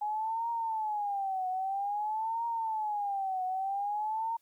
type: tone with vibrato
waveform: sine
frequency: 830.6 Hz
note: G#5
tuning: in tune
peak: -30 dBFS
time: 0.01-4.37 s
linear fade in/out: 10 ms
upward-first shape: triangle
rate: 0.51 Hz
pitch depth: 210 cents each way
effects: white hiss -73 dBFS RMS until 4.41 s